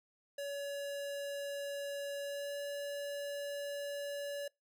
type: tone with pitch glide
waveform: square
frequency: 566 to 570.9 Hz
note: C#5 to D5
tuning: +36 to -49 cents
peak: -39 dBFS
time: 0.38-4.48 s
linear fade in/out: 5 ms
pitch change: +15 cents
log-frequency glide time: 2.21-2.57 s
effects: noise-tail reverb RT60 0.2 s tail -25 dB re dry